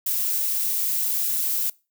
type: noise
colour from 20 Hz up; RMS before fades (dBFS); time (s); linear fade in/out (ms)
violet; -24; 0.06-1.7; 5
effects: noise-tail reverb RT60 0.3 s tail -23 dB re dry